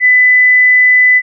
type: tone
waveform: sine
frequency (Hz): 2000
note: B6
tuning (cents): +21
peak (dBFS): -4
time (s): 0-1.22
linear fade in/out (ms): 50
effects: none